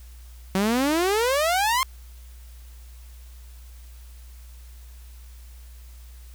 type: exponential sweep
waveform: sawtooth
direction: up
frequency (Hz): 185 to 1080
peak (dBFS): -16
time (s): 0.55-1.83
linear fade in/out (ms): 0
effects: added 60 Hz sine -41 dBFS peak until 6.34 s + white hiss -55 dBFS RMS until 6.34 s